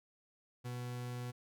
40% pulse tone, 123 Hz, B2, 7 cents flat, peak -39 dBFS, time 0.64-1.32 s, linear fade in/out 20 ms, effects none

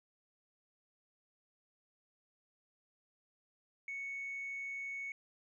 sine tone, 2217 Hz, C#7, in tune, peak -38 dBFS, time 3.88-5.12 s, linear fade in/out 2 ms, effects tanh soft clip ceiling -36 dBFS

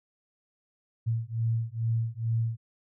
sine beating tone pair, 113.1 / 115.4 Hz, A2 / A#2, +48 / -17 cents, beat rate 2.3 Hz, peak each -29 dBFS, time 1.06-2.57 s, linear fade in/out 20 ms, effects none

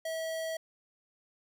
square tone, 647 Hz, E5, 32 cents flat, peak -34 dBFS, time 0.05-0.57 s, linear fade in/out 5 ms, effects none

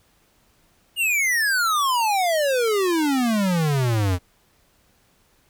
square exponential sweep, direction down, 2896 to 86.3 Hz, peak -19 dBFS, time 0.96-4.19 s, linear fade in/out 50 ms, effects pink hiss -61 dBFS RMS until 5.49 s

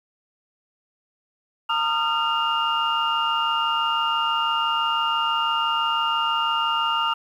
sine tone cluster, 916 / 1226 / 1372 / 2817 Hz, A#5 / D#6 / F6 / F7, -31 / -26 / -31 / +14 cents, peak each -25 dBFS, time 1.69-7.14 s, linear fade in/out 10 ms, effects tanh soft clip ceiling -11 dBFS + 9-bit

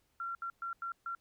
sine tone bursts at uneven times, 1369 Hz, F6, 35 cents flat, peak -36 dBFS, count 5, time 0.2-0.35 / 0.42-0.5 / 0.62-0.73 / 0.82-0.92 / 1.06-1.15 s, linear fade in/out 2 ms, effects pink hiss -75 dBFS RMS until 1.2 s

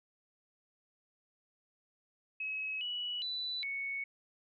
sine tone with pitch steps, 2563 / 2940 / 3978 / 2217 Hz, E7 / F#7 / B7 / C#7, -49 / -12 / +12 / 0 cents, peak -35 dBFS, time 2.4-4.04 s, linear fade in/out 5 ms, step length 410 ms, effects none

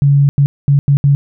sine tone bursts at uneven times, 141.2 Hz, C#3, 32 cents sharp, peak -6 dBFS, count 5, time 0.02-0.29 / 0.38-0.46 / 0.68-0.79 / 0.88-0.97 / 1.04-1.15 s, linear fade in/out 0 ms, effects none

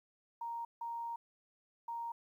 sine tone bursts at uneven times, 932.3 Hz, A#5, in tune, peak -38 dBFS, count 3, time 0.41-0.65 / 0.81-1.16 / 1.88-2.12 s, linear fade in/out 5 ms, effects 12-bit

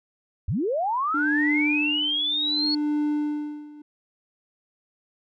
sine linear sweep, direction up, 61.74 to 4400 Hz, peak -22 dBFS, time 0.48-2.75 s, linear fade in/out 5 ms
triangle tone with tremolo, 297.6 Hz, D4, 23 cents sharp, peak -19 dBFS, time 1.14-3.82 s, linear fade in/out 5 ms, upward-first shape sine, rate 0.67 Hz, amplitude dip 90%
effects none

